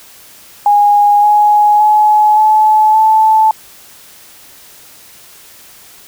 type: tone with pitch steps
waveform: sine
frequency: 823 / 835.5 / 848.1 / 860.9 / 874 Hz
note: G#5 / G#5 / G#5 / A5 / A5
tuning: -16 / +10 / +36 / -38 / -12 cents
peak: -5 dBFS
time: 0.66-3.51 s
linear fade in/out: 2 ms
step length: 570 ms
effects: white hiss -39 dBFS RMS until 6.07 s